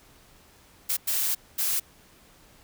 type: noise bursts at uneven times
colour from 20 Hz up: blue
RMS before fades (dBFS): -26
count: 3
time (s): 0.89-0.97 / 1.07-1.35 / 1.58-1.8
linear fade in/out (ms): 10
effects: pink hiss -56 dBFS RMS until 2.63 s